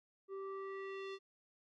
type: tone with low-pass filter sweep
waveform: square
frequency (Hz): 388.9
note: G4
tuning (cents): -14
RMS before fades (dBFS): -45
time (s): 0.28-1.19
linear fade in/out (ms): 50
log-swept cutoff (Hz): 790 to 4100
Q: 1.9
effects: none